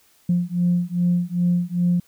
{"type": "beating tone pair", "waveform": "sine", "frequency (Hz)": [174.61, 177.11], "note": ["F3", "F3"], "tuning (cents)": [0, 25], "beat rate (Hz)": 2.5, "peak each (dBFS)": -20, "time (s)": [0.29, 2], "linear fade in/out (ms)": 5, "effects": ["tanh soft clip ceiling -11 dBFS", "white hiss -58 dBFS RMS until 2.07 s"]}